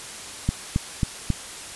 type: click train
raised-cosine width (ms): 5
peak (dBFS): -8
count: 4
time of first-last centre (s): 0.49-1.303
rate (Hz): 3.69
effects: white hiss -37 dBFS RMS until 1.75 s + resampled to 24000 Hz